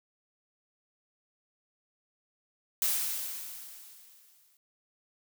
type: noise with exponential decay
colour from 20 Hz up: blue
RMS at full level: -27 dBFS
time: 2.82-4.57 s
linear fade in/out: 1 ms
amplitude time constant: 380 ms
effects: none